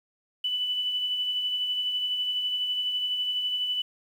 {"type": "tone with tremolo", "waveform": "sine", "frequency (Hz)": 2983, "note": "F#7", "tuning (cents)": 13, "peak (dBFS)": -24, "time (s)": [0.44, 3.82], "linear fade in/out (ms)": 5, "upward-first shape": "sine", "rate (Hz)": 12, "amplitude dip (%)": 35, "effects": ["9-bit"]}